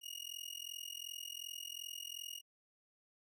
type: tone with amplitude modulation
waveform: sawtooth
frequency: 2870 Hz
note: F7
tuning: 47 cents sharp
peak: -37 dBFS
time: 0.01-2.42 s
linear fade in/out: 50 ms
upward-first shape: sine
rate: 42.7 Hz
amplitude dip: 100%
effects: none